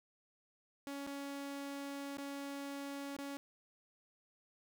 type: tone with dropouts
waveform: sawtooth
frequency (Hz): 280.1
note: C#4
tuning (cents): +18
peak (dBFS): -38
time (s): 0.87-3.37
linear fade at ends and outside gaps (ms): 0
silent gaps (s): 1.065-1.072 / 2.171-2.183 / 3.166-3.187
effects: none